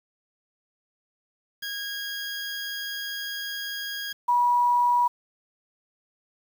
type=tone pair in turn; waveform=20% pulse / sine; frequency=1637 / 969.4 Hz; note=G#6 / B5; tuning=-25 / -32 cents; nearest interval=major sixth; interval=907 cents; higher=first; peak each=-26 / -18 dBFS; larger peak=second; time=1.62-4.13 / 4.28-5.08 s; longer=first; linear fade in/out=10 ms; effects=8-bit